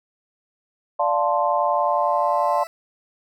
sine chord, D minor seventh, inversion none, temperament equal, 587.3 / 698.5 / 880 / 1046.5 Hz, D5 / F5 / A5 / C6, 0 / 0 / 0 / 0 cents, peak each -23 dBFS, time 0.99-2.64 s, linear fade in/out 10 ms
20% pulse tone with exponential growth, 659.3 Hz, E5, in tune, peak -29 dBFS, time 1.24-2.67 s, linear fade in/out 0 ms, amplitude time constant 310 ms
effects none

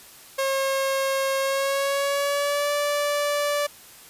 sawtooth tone with pitch glide, 540 to 582.1 Hz, C#5 to D5, -45 to -15 cents, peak -18 dBFS, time 0.38-3.67 s, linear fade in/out 10 ms, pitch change +130 cents, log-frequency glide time 1.4-2.72 s, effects white hiss -47 dBFS RMS until 4.09 s + resampled to 32000 Hz

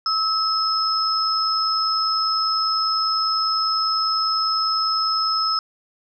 sine tone pair together, 1295 / 5180 Hz, E6 / E8, -31 / -31 cents, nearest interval 2 octaves, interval 2400 cents, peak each -21 dBFS, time 0.06-5.59 s, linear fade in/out 2 ms, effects none

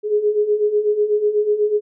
sine beating tone pair, 413.4 / 421.5 Hz, G#4 / G#4, -8 / +26 cents, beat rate 8.1 Hz, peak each -21 / -16 dBFS, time 0.03-1.81 s, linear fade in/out 50 ms, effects none

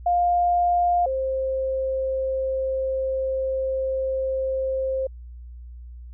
sine tone pair in turn, 704 / 528.2 Hz, F5 / C5, +14 / +16 cents, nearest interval perfect fourth, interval 498 cents, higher first, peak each -17 / -22 dBFS, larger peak first, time 0.06-1.06 / 1.06-5.07 s, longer second, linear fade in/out 5 ms, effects added 60 Hz sine -37 dBFS peak until 6.13 s

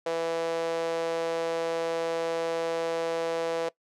sawtooth tone with high-pass filter, 165.5 Hz, E3, 7 cents sharp, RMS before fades -29 dBFS, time 0.06-3.69 s, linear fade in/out 5 ms, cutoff 530 Hz, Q 4.6, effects noise-tail reverb RT60 0.1 s tail -20 dB re dry + low-pass 7000 Hz 12 dB/octave

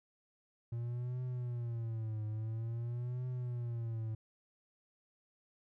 triangle tone with vibrato, 116.54 Hz, A#2, in tune, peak -34 dBFS, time 0.72-4.15 s, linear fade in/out 5 ms, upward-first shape triangle, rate 0.49 Hz, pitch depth 150 cents each way, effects none

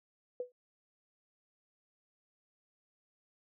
sine tone with exponential decay, 495.4 Hz, B4, 5 cents sharp, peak -31 dBFS, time 0.4-0.52 s, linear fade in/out 2 ms, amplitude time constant 25 ms, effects none

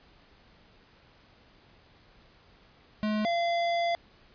square tone pair in turn, 213.1 / 685.4 Hz, G#3 / F5, +45 / -33 cents, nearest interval octave + minor sixth, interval 2022 cents, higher second, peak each -27 / -26 dBFS, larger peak second, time 3.03-3.25 / 3.25-3.95 s, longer second, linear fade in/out 0 ms, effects pink hiss -59 dBFS RMS until 4.34 s + resampled to 11025 Hz

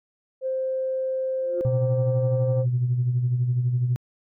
sine tone, 523.3 Hz, C5, in tune, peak -23 dBFS, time 0.41-2.66 s, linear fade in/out 50 ms
sine tone with exponential growth, 353.8 Hz, F4, 23 cents sharp, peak -23 dBFS, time 1.36-1.61 s, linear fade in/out 0 ms, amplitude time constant 54 ms
sine tone with tremolo, 123.5 Hz, B2, in tune, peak -17 dBFS, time 1.65-3.96 s, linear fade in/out 0 ms, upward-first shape sine, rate 12 Hz, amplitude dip 50%
effects tanh soft clip ceiling -14 dBFS

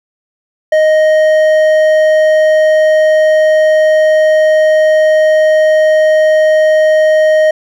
triangle tone with hard clipping, 622.3 Hz, D#5, in tune, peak -7 dBFS, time 0.72-7.51 s, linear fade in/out 5 ms, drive 10 dB, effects none

